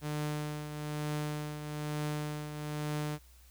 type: tone with tremolo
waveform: sawtooth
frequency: 150 Hz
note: D3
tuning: 37 cents sharp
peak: -28 dBFS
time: 0.01-3.19 s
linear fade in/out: 50 ms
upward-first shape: triangle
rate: 1.1 Hz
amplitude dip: 60%
effects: added 62 Hz sine -56 dBFS peak until 3.5 s + white hiss -63 dBFS RMS until 3.5 s